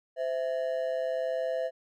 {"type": "ring-modulated tone", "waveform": "triangle", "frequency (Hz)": 587.3, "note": "D5", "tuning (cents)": 0, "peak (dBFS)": -23, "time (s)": [0.16, 1.71], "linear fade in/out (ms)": 50, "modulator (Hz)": 70.5, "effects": []}